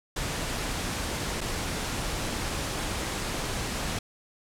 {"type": "noise with dropouts", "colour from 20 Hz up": "pink", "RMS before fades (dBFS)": -31, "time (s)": [0.16, 3.99], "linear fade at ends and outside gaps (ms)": 5, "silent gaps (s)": [1.408, 1.412], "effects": ["low-pass 10000 Hz 12 dB/octave"]}